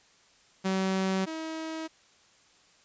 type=tone pair in turn; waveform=sawtooth; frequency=190.2 / 319.9 Hz; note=F#3 / D#4; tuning=+48 / +48 cents; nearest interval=major sixth; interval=900 cents; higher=second; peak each=-22 / -30 dBFS; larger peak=first; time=0.64-1.26 / 1.26-1.88 s; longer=neither; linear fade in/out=20 ms; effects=white hiss -61 dBFS RMS until 2.84 s + resampled to 16000 Hz